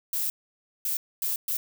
violet noise bursts at uneven times, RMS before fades -28 dBFS, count 4, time 0.13-0.3 / 0.85-0.97 / 1.22-1.36 / 1.48-1.57 s, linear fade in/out 2 ms, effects none

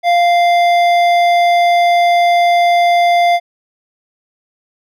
sine tone with hard clipping, 696 Hz, F5, 6 cents flat, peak -10 dBFS, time 0.03-3.4 s, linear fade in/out 50 ms, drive 11 dB, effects none

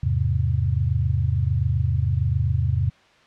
sine chord, E augmented, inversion none, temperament equal, 82.41 / 103.83 / 130.81 Hz, E2 / G#2 / B#2, 0 / 0 / 0 cents, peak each -23 dBFS, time 0.03-2.9 s, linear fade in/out 5 ms, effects white hiss -54 dBFS RMS until 3.26 s + low-pass 3000 Hz 12 dB/octave

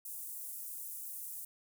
pink high-pass noise, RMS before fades -44 dBFS, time 0.05-1.45 s, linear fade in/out 5 ms, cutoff 9500 Hz, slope 24 dB/octave, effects none

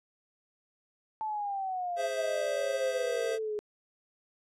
sine exponential sweep, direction down, 880 to 415.3 Hz, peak -31 dBFS, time 1.21-3.59 s, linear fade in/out 0 ms
square chord, Ab augmented, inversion none, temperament equal, 415.3 / 523.3 / 659.3 Hz, Ab4 / C5 / E5, 0 / 0 / 0 cents, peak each -41 / -35 / -37 dBFS, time 1.96-3.39 s, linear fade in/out 50 ms
effects low-pass 10000 Hz 12 dB/octave

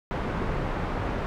pink low-pass noise, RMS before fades -29 dBFS, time 0.11-1.26 s, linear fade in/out 0 ms, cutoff 1500 Hz, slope 12 dB/octave, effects none

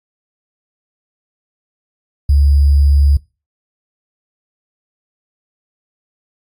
sine tone with sample-and-hold, 70.9 Hz, C#2, 40 cents sharp, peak -7 dBFS, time 2.29-3.17 s, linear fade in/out 5 ms, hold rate 4900 Hz, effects noise-tail reverb RT60 0.3 s tail -23 dB re dry + AAC 64 kbps

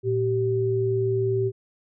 sine tone pair together, 114.9 / 386.5 Hz, A#2 / G4, -25 / -24 cents, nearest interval octave + major sixth, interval 2101 cents, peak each -25 / -22 dBFS, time 0.03-1.52 s, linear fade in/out 50 ms, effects none

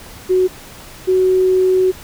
sine tone pair in turn, 370 / 372.4 Hz, F#4 / F#4, 0 / +11 cents, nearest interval unison, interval 11 cents, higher second, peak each -10 dBFS, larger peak neither, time 0.29-0.48 / 1.07-1.92 s, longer second, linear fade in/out 20 ms, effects pink hiss -37 dBFS RMS until 2.03 s

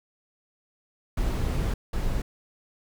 brown noise bursts at uneven times, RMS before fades -26 dBFS, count 2, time 1.17-1.74 / 1.93-2.22 s, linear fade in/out 5 ms, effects none

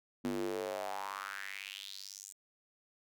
square tone with high-pass filter sweep, 49 Hz, G1, in tune, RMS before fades -41 dBFS, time 0.24-2.33 s, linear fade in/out 10 ms, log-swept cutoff 250 to 7700 Hz, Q 4.4, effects none

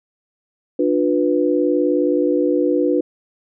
sine chord, B diminished, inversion first, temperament just, 296.3 / 355.6 / 493.9 Hz, D4 / F4 / B4, +15 / +31 / 0 cents, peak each -18 / -19 / -19 dBFS, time 0.79-3.01 s, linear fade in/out 5 ms, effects none

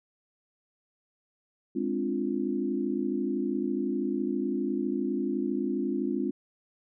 sine chord, D half-diminished seventh, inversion second, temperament equal, 207.7 / 261.6 / 293.7 / 349.2 Hz, Ab3 / C4 / D4 / F4, 0 / 0 / 0 / 0 cents, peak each -33 / -31 / -33 / -32 dBFS, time 1.75-6.31 s, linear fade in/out 10 ms, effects none

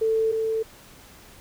sine tone pair in turn, 444.2 / 444.2 Hz, A4 / A4, +16 / +16 cents, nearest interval unison, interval 0 cents, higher neither, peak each -19 / -22 dBFS, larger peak first, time 0.01-0.32 / 0.32-0.63 s, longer neither, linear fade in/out 10 ms, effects pink hiss -49 dBFS RMS until 1.4 s

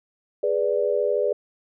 sine chord, G# diminished, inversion none, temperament equal, 415.3 / 493.9 / 587.3 Hz, G#4 / B4 / D5, 0 / 0 / 0 cents, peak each -24 dBFS, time 0.43-1.33 s, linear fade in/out 5 ms, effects none

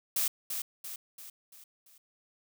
blue noise with echo, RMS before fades -29 dBFS, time 0.16-0.28 s, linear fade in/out 5 ms, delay 340 ms, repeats 5, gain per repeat -6 dB, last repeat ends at 1.98 s, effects none

